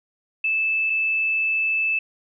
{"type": "tone pair in turn", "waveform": "sine", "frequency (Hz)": [2627, 2627], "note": ["E7", "E7"], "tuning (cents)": [-7, -7], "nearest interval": "unison", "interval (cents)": 0, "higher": "neither", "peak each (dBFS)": -19, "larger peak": "neither", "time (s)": [[0.44, 0.9], [0.9, 1.99]], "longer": "second", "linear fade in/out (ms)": 5, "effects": []}